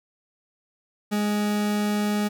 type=tone; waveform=40% pulse; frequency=208.1 Hz; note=G#3; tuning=4 cents sharp; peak=-21 dBFS; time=1.11-2.29 s; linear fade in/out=20 ms; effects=none